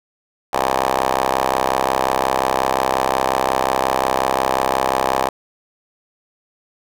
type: ring-modulated tone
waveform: 10% pulse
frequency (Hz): 65.6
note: C2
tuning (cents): +5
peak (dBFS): -5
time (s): 0.53-5.29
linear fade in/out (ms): 5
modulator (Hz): 769
effects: none